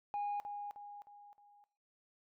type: tone with echo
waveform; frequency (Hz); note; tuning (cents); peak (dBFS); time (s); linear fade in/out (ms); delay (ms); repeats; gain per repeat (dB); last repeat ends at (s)
sine; 820; G#5; -22; -33; 0.14-0.4; 0; 310; 4; -7; 1.64
effects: noise-tail reverb RT60 0.4 s tail -18 dB re dry + tanh soft clip ceiling -33 dBFS